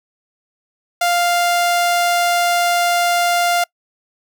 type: tone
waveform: sawtooth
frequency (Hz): 698.5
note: F5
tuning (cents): 0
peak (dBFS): -10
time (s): 1.01-3.64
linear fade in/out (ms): 5
effects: noise-tail reverb RT60 0.1 s tail -26 dB re dry